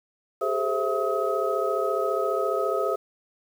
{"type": "tone cluster", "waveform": "sine", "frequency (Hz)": [394.6, 429.2, 524, 662, 1269], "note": ["G4", "A4", "C5", "E5", "D#6"], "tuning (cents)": [11, -43, 2, 7, 34], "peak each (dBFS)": -29, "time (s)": [0.41, 2.96], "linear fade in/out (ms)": 10, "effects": ["8-bit"]}